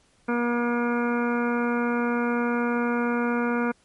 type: harmonic tone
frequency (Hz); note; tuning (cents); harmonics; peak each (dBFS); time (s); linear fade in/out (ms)
239; A#3; +43; 1 / 2 / 3 / 4 / 5 / 6 / 7 / 9 / 10; -24 / -28 / -36 / -33 / -35 / -31 / -41 / -41 / -41; 0.28-3.72; 10
effects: pink hiss -62 dBFS RMS until 3.84 s + MP3 48 kbps